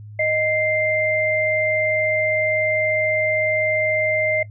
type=tone pair together; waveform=sine; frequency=622.3 / 2093 Hz; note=D#5 / C7; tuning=0 / 0 cents; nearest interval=octave + major sixth; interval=2100 cents; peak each=-20 dBFS; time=0.19-4.43 s; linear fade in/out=5 ms; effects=noise-tail reverb RT60 0.1 s tail -18 dB re dry + added 105 Hz sine -35 dBFS peak until 4.5 s